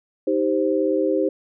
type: chord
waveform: sine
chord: C minor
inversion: first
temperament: just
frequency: 314 / 392.4 / 523.3 Hz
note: Eb4 / G4 / C5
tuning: +16 / +2 / 0 cents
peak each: -22 dBFS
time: 0.27-1.29 s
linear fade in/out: 5 ms
effects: none